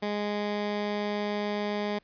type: tone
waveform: 15% pulse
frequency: 207.1 Hz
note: G#3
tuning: 5 cents flat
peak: -22 dBFS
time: 0.02-1.99 s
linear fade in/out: 10 ms
effects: pink hiss -67 dBFS RMS until 2.03 s + resampled to 11025 Hz